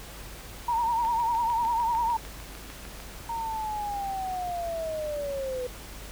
sine tone with vibrato, 930 Hz, A#5, 4 cents flat, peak -23 dBFS, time 0.68-2.17 s, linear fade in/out 5 ms, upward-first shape triangle, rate 10 Hz, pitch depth 81 cents each way
click train, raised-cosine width 0.3 ms, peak -26 dBFS, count 14, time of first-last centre 1.05-3.002 s, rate 6.66 Hz
sine linear sweep, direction down, 930 to 493.6 Hz, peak -29 dBFS, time 3.29-5.67 s, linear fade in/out 5 ms
effects added 50 Hz sine -44 dBFS peak until 6.11 s + pink hiss -44 dBFS RMS until 6.11 s

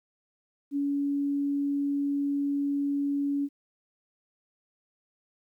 sine tone, 283 Hz, C#4, 36 cents sharp, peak -25 dBFS, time 0.71-3.49 s, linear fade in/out 50 ms, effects 11-bit

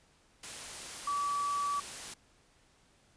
sine tone in noise, 1148 Hz, D6, 40 cents flat, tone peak -30 dBFS, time 1.07-1.8 s, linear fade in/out 5 ms, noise white, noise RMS -43 dBFS, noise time 0.43-2.14 s, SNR +10 dB, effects pink hiss -66 dBFS RMS until 3.16 s + resampled to 22050 Hz

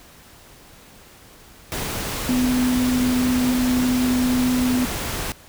sine tone in noise, 250.8 Hz, B3, 27 cents sharp, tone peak -17 dBFS, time 2.29-4.85 s, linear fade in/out 0 ms, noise pink, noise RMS -27 dBFS, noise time 1.72-5.32 s, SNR +7 dB, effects pink hiss -47 dBFS RMS until 5.48 s

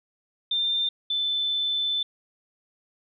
sine tone pair in turn, 3591 / 3523 Hz, A7 / A7, +35 / +1 cents, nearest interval unison, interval 34 cents, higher first, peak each -22 / -23 dBFS, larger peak first, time 0.51-0.89 / 1.1-2.03 s, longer second, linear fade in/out 5 ms, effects none

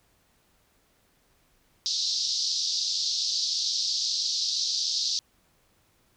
pink band-pass noise, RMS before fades -28 dBFS, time 1.86-5.19 s, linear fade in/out 0 ms, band 4000 to 5700 Hz, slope 48 dB/octave, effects pink hiss -66 dBFS RMS until 6.16 s

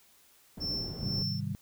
white low-pass noise, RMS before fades -40 dBFS, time 0.57-1.23 s, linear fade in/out 5 ms, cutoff 240 Hz, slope 12 dB/octave
triangle tone with tremolo, 5370 Hz, E8, 31 cents sharp, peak -30 dBFS, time 0.6-1.41 s, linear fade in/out 20 ms, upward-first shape sine, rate 2.1 Hz, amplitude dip 80%
sine chord, Ab major seventh, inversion none, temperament equal, 103.83 / 130.81 / 155.56 / 196 Hz, Ab2 / C3 / Eb3 / G3, 0 / 0 / 0 / 0 cents, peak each -37 dBFS, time 1.03-1.55 s, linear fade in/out 0 ms
effects white hiss -62 dBFS RMS until 1.61 s

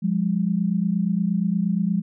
sine tone pair together, 176.49 / 205 Hz, F3 / G#3, +18 / -22 cents, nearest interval minor third, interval 260 cents, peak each -22 dBFS, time 0.02-2.02 s, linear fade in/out 20 ms, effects none

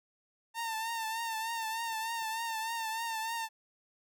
sawtooth tone with vibrato, 903 Hz, A5, 45 cents sharp, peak -30 dBFS, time 0.54-3.49 s, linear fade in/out 50 ms, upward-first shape triangle, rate 3.3 Hz, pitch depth 57 cents each way, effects none

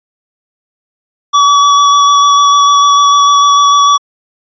square tone with vibrato, 1141 Hz, C#6, 50 cents sharp, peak -5 dBFS, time 1.33-3.98 s, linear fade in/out 20 ms, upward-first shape square, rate 6.7 Hz, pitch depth 9 cents each way, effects resampled to 16000 Hz

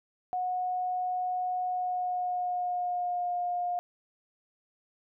sine tone with pitch glide, 730 to 710.4 Hz, F#5 to F5, -24 to +29 cents, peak -28 dBFS, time 0.33-3.79 s, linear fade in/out 0 ms, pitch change -47 cents, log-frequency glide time 1.66-3.32 s, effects none

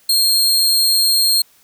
sawtooth tone, 4227 Hz, C8, 17 cents sharp, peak -9 dBFS, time 0.09-1.42 s, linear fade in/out 5 ms, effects white hiss -53 dBFS RMS until 1.63 s

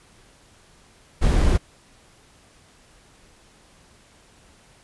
brown noise, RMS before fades -17 dBFS, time 1.21-1.58 s, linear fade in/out 20 ms, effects pink hiss -54 dBFS RMS until 4.83 s + resampled to 24000 Hz

